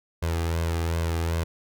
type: tone with flanger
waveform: sawtooth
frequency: 83 Hz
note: E2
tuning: 12 cents sharp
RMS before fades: -26 dBFS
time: 0.22-1.44 s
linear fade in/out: 10 ms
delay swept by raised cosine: 1.9 to 2.51 ms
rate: 2.6 Hz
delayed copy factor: +0.55
effects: none